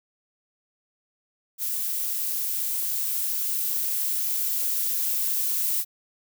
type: noise with level ramp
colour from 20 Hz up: violet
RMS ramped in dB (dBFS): -28 to -25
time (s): 1.58-5.85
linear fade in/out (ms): 50
effects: none